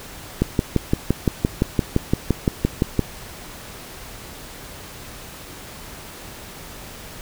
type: click train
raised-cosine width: 3 ms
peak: -3 dBFS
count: 16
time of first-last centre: 0.42-2.993 s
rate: 5.83 Hz
effects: pink hiss -38 dBFS RMS until 7.21 s